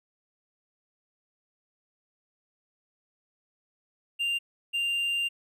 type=tone pair in turn; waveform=triangle; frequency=2789 / 2789 Hz; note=F7 / F7; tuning=-3 / -3 cents; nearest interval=unison; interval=0 cents; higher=neither; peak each=-24 dBFS; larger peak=neither; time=4.19-4.39 / 4.73-5.29 s; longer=second; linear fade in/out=20 ms; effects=none